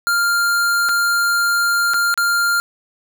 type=tone with dropouts; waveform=square; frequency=1398 Hz; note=F6; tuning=1 cent sharp; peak=-15 dBFS; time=0.07-2.6 s; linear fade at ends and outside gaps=0 ms; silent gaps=0.888-0.892 / 1.936-1.942 / 2.141-2.176 s; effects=none